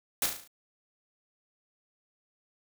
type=noise with echo; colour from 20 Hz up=white; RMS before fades=-27 dBFS; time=0.22-0.26 s; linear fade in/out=2 ms; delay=36 ms; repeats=6; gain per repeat=-5 dB; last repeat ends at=0.476 s; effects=none